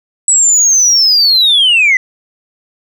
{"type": "linear sweep", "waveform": "sine", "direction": "down", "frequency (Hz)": [7902, 1975.5], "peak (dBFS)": -4, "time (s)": [0.28, 1.97], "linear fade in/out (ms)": 2, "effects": ["tanh soft clip ceiling -3 dBFS"]}